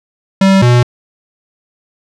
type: tone pair in turn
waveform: square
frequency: 193.2 / 121.98 Hz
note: G3 / B2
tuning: -25 / -21 cents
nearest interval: minor sixth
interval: 796 cents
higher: first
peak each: -6 / -6 dBFS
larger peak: neither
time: 0.41-0.62 / 0.62-0.83 s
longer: neither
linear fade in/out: 5 ms
effects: low-pass 6000 Hz 12 dB/octave